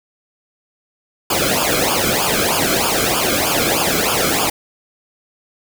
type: noise with flanger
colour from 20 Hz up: pink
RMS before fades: -17 dBFS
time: 1.3-4.5 s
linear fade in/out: 5 ms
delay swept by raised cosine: 0.5 to 1.11 ms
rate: 3.2 Hz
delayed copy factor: -1
effects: none